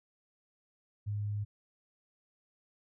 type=tone; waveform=sine; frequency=103.6 Hz; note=G#2; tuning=4 cents flat; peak=-32 dBFS; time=1.06-1.45 s; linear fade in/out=20 ms; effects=none